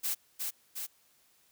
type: noise with echo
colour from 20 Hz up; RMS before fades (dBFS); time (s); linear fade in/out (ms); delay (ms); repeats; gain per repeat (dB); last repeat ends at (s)
blue; -32; 0.03-0.15; 20; 360; 2; -3; 0.87
effects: white hiss -67 dBFS RMS until 1.51 s